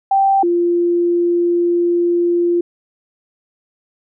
sine tone pair in turn, 782 / 346.7 Hz, G5 / F4, -4 / -13 cents, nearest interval octave + major second, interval 1409 cents, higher first, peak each -10 / -12 dBFS, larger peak first, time 0.11-0.43 / 0.43-2.61 s, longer second, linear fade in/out 5 ms, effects none

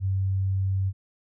sine tone, 96 Hz, G2, 36 cents flat, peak -22 dBFS, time 0-0.93 s, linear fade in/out 50 ms, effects none

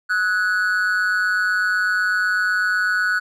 triangle tone with amplitude modulation, 1476 Hz, F#6, 5 cents flat, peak -12 dBFS, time 0.09-3.2 s, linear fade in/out 20 ms, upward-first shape sine, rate 192 Hz, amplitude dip 70%, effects none

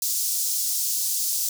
pink high-pass noise, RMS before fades -25 dBFS, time 0.02-1.49 s, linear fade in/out 2 ms, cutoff 5300 Hz, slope 24 dB/octave, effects none

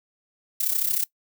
violet noise with amplitude modulation, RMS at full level -21 dBFS, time 0.6-1.04 s, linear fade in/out 5 ms, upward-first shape sine, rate 33 Hz, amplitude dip 75%, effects noise-tail reverb RT60 0.1 s tail -21 dB re dry

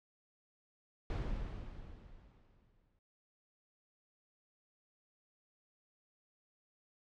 brown noise with exponential decay, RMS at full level -35 dBFS, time 1.1-2.99 s, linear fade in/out 1 ms, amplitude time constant 410 ms, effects low-pass 4000 Hz 12 dB/octave

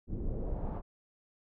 brown noise with low-pass filter sweep, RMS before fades -35 dBFS, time 0.07-0.82 s, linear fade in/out 50 ms, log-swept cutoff 310 to 1000 Hz, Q 1.9, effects none

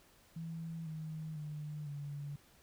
sine tone with pitch steps, 164.1 / 157.05 / 150.31 / 143.85 Hz, E3 / D#3 / D3 / D3, -8 / +16 / +41 / -36 cents, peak -40 dBFS, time 0.36-2.36 s, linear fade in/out 5 ms, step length 500 ms, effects pink hiss -65 dBFS RMS until 2.62 s

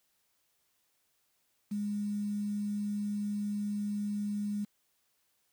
sine tone with quantisation, 206.1 Hz, G#3, 13 cents flat, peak -31 dBFS, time 1.71-4.65 s, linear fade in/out 10 ms, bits 9, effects white hiss -75 dBFS RMS until 5.52 s

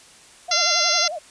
sine tone with vibrato, 659 Hz, E5, 1 cent flat, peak -27 dBFS, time 0.48-1.19 s, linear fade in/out 10 ms, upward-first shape sine, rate 11 Hz, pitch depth 170 cents each way
harmonic tone, 688 Hz, F5, 26 cents flat, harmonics 2 / 3 / 4 / 5 / 6 / 7 / 8 / 9, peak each -26 / -27 / -30 / -28 / -25 / -24 / -24 / -24 dBFS, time 0.51-1.08 s, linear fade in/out 5 ms
effects white hiss -48 dBFS RMS until 1.3 s + resampled to 22050 Hz

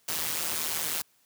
white noise with amplitude modulation, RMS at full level -27 dBFS, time 0.08-1.02 s, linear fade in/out 5 ms, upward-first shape sine, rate 159 Hz, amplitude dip 90%, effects white hiss -66 dBFS RMS until 1.25 s + high-pass 80 Hz 12 dB/octave

